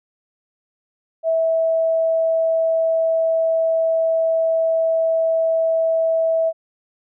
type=tone; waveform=sine; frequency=652 Hz; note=E5; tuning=19 cents flat; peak=-15 dBFS; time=1.23-6.53 s; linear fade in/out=50 ms; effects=none